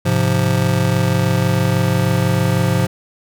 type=chord; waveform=square; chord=F minor; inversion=first; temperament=just; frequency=104.77 / 130.96 / 174.61 Hz; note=Ab2 / C3 / F3; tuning=+16 / +2 / 0 cents; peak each=-19 dBFS; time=0.05-2.87 s; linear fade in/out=10 ms; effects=none